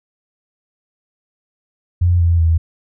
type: tone with pitch steps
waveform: sine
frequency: 87.9 / 84.86 / 81.92 Hz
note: F2 / F2 / E2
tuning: +12 / -49 / -10 cents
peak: -10 dBFS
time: 2.01-2.58 s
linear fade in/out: 10 ms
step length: 190 ms
effects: none